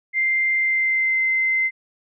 sine tone with pitch glide, 2093 to 2071 Hz, C7 to C7, 0 to -18 cents, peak -17 dBFS, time 0.13-1.71 s, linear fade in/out 50 ms, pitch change -18 cents, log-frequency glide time 0.51-1.23 s, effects none

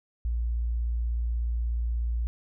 sine tone, 58.27 Hz, A#1, in tune, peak -25 dBFS, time 0.25-2.27 s, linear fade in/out 0 ms, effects none

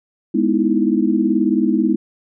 sine chord, E major seventh, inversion first, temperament equal, 207.7 / 246.9 / 311.1 / 329.6 Hz, G#3 / B3 / D#4 / E4, 0 / 0 / 0 / 0 cents, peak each -19 dBFS, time 0.34-1.96 s, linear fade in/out 10 ms, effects none

